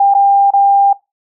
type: tone with dropouts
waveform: sine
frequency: 797 Hz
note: G5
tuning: 28 cents sharp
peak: -6 dBFS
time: 0-0.93 s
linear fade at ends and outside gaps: 5 ms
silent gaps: 0.14-0.148 / 0.506-0.535 s
effects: noise-tail reverb RT60 0.2 s tail -20 dB re dry